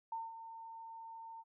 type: tone with ADSR envelope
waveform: sine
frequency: 907 Hz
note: A#5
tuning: 48 cents flat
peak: -37 dBFS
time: 0.12-1.44 s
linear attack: 4 ms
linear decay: 190 ms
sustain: -10 dB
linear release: 43 ms
effects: none